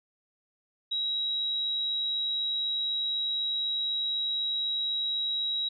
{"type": "tone", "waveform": "sine", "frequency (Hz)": 3852, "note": "B7", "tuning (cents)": -44, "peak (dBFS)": -27, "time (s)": [0.91, 5.69], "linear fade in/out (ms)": 10, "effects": []}